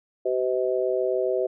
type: harmonic tone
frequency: 127.4 Hz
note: C3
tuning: 46 cents flat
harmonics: 3 / 4 / 5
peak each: -25 / -26 / -27 dBFS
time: 0.25-1.47 s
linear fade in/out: 10 ms
effects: none